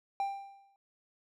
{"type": "tone with exponential decay", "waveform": "triangle", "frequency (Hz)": 791, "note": "G5", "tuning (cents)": 15, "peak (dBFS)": -26, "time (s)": [0.2, 0.76], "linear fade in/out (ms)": 1, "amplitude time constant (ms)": 120, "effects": []}